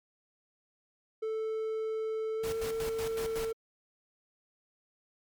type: tone with pitch glide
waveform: triangle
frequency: 440 to 449.2 Hz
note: A4 to A4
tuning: 0 to +36 cents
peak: -29 dBFS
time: 1.22-3.53 s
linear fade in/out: 10 ms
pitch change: +36 cents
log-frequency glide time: 2.37-2.45 s
type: noise with tremolo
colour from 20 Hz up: pink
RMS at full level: -40 dBFS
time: 2.43-3.52 s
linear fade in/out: 10 ms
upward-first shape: square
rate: 5.4 Hz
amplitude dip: 70%
effects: MP3 96 kbps